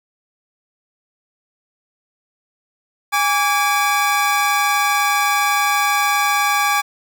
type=tone pair together; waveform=25% pulse; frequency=820.8 / 1153 Hz; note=G#5 / D6; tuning=-21 / -32 cents; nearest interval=tritone; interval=589 cents; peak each=-14 dBFS; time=3.12-6.82 s; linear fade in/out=20 ms; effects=none